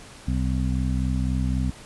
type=harmonic tone; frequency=63.9 Hz; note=C2; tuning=40 cents flat; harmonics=1 / 2 / 3 / 4; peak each=-24 / -27 / -29 / -30 dBFS; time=0.27-1.71 s; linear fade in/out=10 ms; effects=pink hiss -45 dBFS RMS until 1.85 s + resampled to 24000 Hz